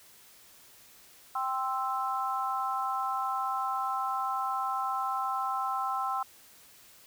sine chord, C major, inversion second, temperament equal, 784 / 1046.5 / 1318.5 Hz, G5 / C6 / E6, 0 / 0 / 0 cents, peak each -33 dBFS, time 1.35-6.23 s, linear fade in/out 5 ms, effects white hiss -56 dBFS RMS until 7.06 s

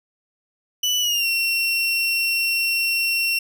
30% pulse tone with pitch glide, 2972 to 2725 Hz, F#7 to F7, +7 to -43 cents, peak -16 dBFS, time 0.83-3.39 s, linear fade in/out 5 ms, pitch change -150 cents, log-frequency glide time 1-1.27 s, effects none

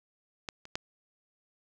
clicks, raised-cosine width 0.2 ms, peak -18 / -30 / -14 dBFS, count 3, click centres 0.488 / 0.654 / 0.755 s, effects none

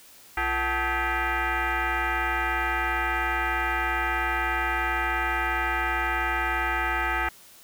sine tone with frequency modulation, 344.5 Hz, F4, 24 cents flat, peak -23 dBFS, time 0.37-7.29 s, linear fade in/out 5 ms, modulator 406 Hz, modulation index 4.9, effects white hiss -51 dBFS RMS until 7.63 s

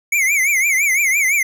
square tone with vibrato, 2200 Hz, C#7, 14 cents flat, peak -14 dBFS, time 0.12-1.43 s, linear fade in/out 5 ms, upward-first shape triangle, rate 5.9 Hz, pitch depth 170 cents each way, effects none

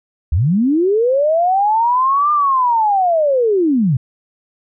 sine linear two-way sweep, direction up then down, 64.1 to 1207 to 116 Hz, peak -11 dBFS, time 0.32-3.97 s, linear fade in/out 5 ms, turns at 2.32 s, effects none

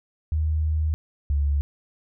sine tone pair in turn, 77.78 / 71.5 Hz, D#2 / D2, 0 / -46 cents, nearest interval minor second, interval 146 cents, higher first, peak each -20 / -19 dBFS, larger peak second, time 0.32-0.94 / 1.3-1.61 s, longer first, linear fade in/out 0 ms, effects none

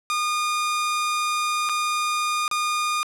sawtooth tone with dropouts, 1219 Hz, D#6, 36 cents flat, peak -18 dBFS, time 0.1-3.03 s, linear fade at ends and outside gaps 0 ms, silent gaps 1.69-1.695 / 2.479-2.513 s, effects low-pass 11000 Hz 12 dB/octave

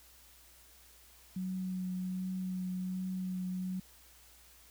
sine tone with vibrato, 185 Hz, F#3, in tune, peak -34 dBFS, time 1.36-3.8 s, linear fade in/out 5 ms, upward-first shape triangle, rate 1.3 Hz, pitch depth 16 cents each way, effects added 60 Hz sine -64 dBFS peak until 4.7 s + white hiss -60 dBFS RMS until 4.7 s

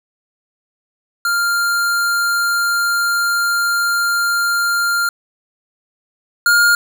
square tone pair in turn, 1396.9 / 1415.6 Hz, F6 / F6, 0 / +23 cents, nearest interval unison, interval 23 cents, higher second, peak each -15 / -10 dBFS, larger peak second, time 1.25-5.09 / 6.46-6.75 s, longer first, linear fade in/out 2 ms, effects none

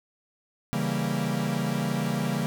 45% pulse chord, C# diminished seventh, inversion none, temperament equal, 138.59 / 164.81 / 196 / 233.1 Hz, C#3 / E3 / G3 / Bb3, 0 / 0 / 0 / 0 cents, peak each -31 dBFS, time 0.73-2.46 s, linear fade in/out 0 ms, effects none

